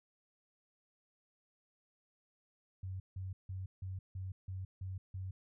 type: tone bursts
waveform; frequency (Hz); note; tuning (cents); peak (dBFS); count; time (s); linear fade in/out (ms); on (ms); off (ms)
sine; 94.1; F#2; +30; -39; 8; 2.83-5.31; 5; 170; 160
effects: none